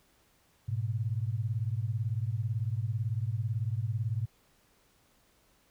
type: beating tone pair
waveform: sine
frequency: 105.1 / 123.1 Hz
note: G#2 / B2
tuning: +21 / -5 cents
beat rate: 18 Hz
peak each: -31 / -33 dBFS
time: 0.68-4.26 s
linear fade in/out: 10 ms
effects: pink hiss -67 dBFS RMS until 5.7 s